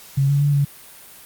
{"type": "tone with pitch steps", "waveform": "sine", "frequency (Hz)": [137.6, 142, 144.5, 141.7], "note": ["C#3", "C#3", "D3", "C#3"], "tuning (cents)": [-12, 42, -28, 38], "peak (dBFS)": -14, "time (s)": [0.17, 0.65], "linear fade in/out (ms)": 10, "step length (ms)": 120, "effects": ["white hiss -43 dBFS RMS until 1.25 s", "Opus 48 kbps"]}